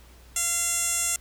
15% pulse tone with band-pass filter, 687 Hz, F5, 29 cents flat, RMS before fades -26 dBFS, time 0.36-1.16 s, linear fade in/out 2 ms, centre 8600 Hz, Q 3.5, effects added 60 Hz sine -49 dBFS peak until 1.2 s + pink hiss -55 dBFS RMS until 1.2 s

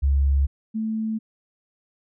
sine tone pair in turn, 69.3 / 220 Hz, C#2 / A3, 0 / 0 cents, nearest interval octave + minor sixth, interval 2000 cents, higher second, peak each -16 / -23 dBFS, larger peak first, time 0.02-0.47 / 0.74-1.19 s, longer neither, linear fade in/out 20 ms, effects none

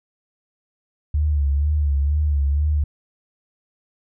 sine tone with vibrato, 72.7 Hz, D2, 17 cents flat, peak -16 dBFS, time 1.14-2.84 s, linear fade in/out 5 ms, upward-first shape sine, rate 2.1 Hz, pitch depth 74 cents each way, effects none

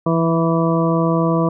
harmonic tone with a mistuned harmonic, 164.81 Hz, E3, in tune, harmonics 1 / 2 / 3 / 4 / 6 / 7, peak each -17 / -20 / -22 / -23 / -25 / -25 dBFS, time 0.06-1.49 s, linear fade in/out 5 ms, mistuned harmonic 1, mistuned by +20 cents, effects none

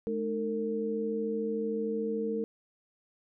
sine tone cluster, 213.6 / 307 / 454.8 Hz, G#3 / D#4 / A#4, +49 / -23 / -43 cents, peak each -34 / -39 / -31 dBFS, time 0.07-2.44 s, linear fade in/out 0 ms, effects none

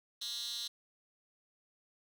10% pulse tone with high-pass filter, 236.8 Hz, A#3, 27 cents sharp, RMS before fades -40 dBFS, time 0.21-0.68 s, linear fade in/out 10 ms, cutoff 4100 Hz, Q 6.4, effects none

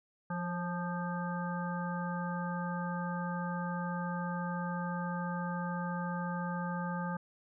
harmonic tone with a mistuned harmonic, 174.61 Hz, F3, in tune, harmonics 1 / 3 / 5 / 7 / 9, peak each -35 / -44 / -41 / -43 / -44 dBFS, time 0.3-7.17 s, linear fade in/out 5 ms, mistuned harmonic 3, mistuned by +37 cents, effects none

